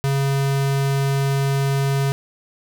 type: tone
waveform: square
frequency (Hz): 137.8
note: C#3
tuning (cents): -10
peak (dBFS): -18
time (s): 0.04-2.12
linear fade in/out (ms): 0
effects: 10-bit